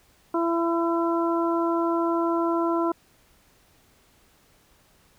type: harmonic tone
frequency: 335.9 Hz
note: E4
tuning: 33 cents sharp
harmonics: 1 / 2 / 3 / 4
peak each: -23 / -29 / -28 / -32 dBFS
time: 0.34-2.92 s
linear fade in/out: 5 ms
effects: pink hiss -60 dBFS RMS until 5.18 s